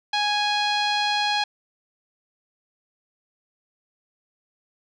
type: tone with low-pass filter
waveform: sawtooth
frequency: 830 Hz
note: G#5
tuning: 1 cent flat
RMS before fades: -23 dBFS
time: 0.13-1.44 s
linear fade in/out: 5 ms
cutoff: 4000 Hz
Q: 3.4
effects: none